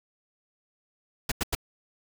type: noise bursts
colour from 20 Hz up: pink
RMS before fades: -27 dBFS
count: 3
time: 1.29-1.551 s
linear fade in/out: 5 ms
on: 27 ms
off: 90 ms
effects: none